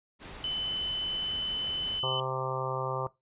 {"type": "noise", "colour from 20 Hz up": "pink", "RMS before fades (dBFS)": -44, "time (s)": [0.19, 2.02], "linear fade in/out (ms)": 50}
{"type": "tone", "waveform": "sine", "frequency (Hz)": 3026, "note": "F#7", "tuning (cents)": 38, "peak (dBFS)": -29, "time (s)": [0.44, 2.2], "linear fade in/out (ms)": 2}
{"type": "harmonic tone", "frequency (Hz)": 130.81, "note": "C3", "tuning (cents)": 0, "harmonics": [1, 3, 4, 5, 6, 7, 8, 9], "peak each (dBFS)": [-36, -39, -37, -41, -41, -38, -40, -37], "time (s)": [2.03, 3.07], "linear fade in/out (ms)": 2}
{"effects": ["noise-tail reverb RT60 0.2 s tail -19 dB re dry", "resampled to 8000 Hz"]}